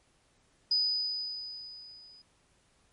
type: tone with level ramp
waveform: sine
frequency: 4978 Hz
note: D#8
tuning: in tune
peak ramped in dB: -23 to -53 dBFS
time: 0.71-2.22 s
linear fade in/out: 5 ms
effects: pink hiss -68 dBFS RMS until 2.92 s + MP3 48 kbps